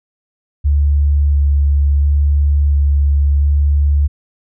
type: tone with vibrato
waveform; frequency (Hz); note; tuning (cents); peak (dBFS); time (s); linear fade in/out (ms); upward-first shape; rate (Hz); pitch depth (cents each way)
sine; 71.7; D2; -41; -9; 0.64-4.08; 20; square; 0.72; 11
effects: none